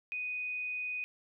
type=tone; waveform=sine; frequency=2489 Hz; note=D#7; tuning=in tune; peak=-34 dBFS; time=0.12-1.04 s; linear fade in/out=0 ms; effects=none